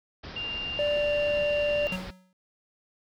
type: low-pass noise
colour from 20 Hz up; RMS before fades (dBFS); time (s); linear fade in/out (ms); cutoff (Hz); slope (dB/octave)
pink; -41; 0.23-2.11; 10; 5400; 96
type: tone with pitch glide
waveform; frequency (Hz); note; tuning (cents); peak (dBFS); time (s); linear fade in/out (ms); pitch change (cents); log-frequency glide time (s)
sine; 2794 to 2776; F7 to F7; 0 to -11; -31; 0.36-1.96; 5; -11; 0.91-1.03
type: tone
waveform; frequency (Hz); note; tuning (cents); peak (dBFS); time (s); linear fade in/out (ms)
triangle; 587.3; D5; 0; -22; 0.79-1.87; 0
type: tone with exponential decay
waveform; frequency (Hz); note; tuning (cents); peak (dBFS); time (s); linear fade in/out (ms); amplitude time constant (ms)
square; 185; F#3; 0; -29; 1.92-2.33; 2; 89
effects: none